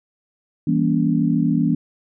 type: chord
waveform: sine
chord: E diminished seventh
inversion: none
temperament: just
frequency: 164.81 / 197.78 / 237.3 / 284.8 Hz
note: E3 / G3 / Bb3 / Db4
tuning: 0 / +16 / +31 / +47 cents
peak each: -20 / -24 / -20 / -21 dBFS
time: 0.67-1.75 s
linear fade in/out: 5 ms
effects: none